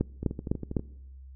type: two click trains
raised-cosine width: 3 ms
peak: -12 / -21 dBFS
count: 4 / 8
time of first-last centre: 0.01-0.768 / 0.23-0.795 s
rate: 3.96 / 12.4 Hz
effects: noise-tail reverb RT60 0.9 s tail -23 dB re dry + added 66 Hz sine -44 dBFS peak until 1.35 s